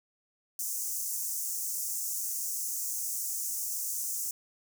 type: high-pass noise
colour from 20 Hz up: pink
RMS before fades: -34 dBFS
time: 0.59-4.31 s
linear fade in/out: 2 ms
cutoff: 6000 Hz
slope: 48 dB/octave
effects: none